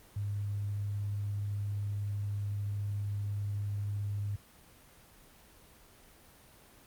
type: tone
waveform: sine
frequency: 101.9 Hz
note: G#2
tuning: 32 cents flat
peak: -32 dBFS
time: 0.16-4.36 s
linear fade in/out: 5 ms
effects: pink hiss -58 dBFS RMS until 6.86 s + Opus 24 kbps